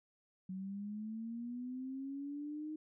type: linear sweep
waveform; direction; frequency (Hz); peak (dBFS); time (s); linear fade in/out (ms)
sine; up; 185 to 311.1; -40; 0.49-2.76; 5
effects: none